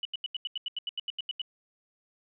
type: tone bursts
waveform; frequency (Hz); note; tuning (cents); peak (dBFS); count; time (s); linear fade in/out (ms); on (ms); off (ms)
sine; 2960; F#7; 0; -30; 14; 0.03-1.417; 2; 22; 83
effects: none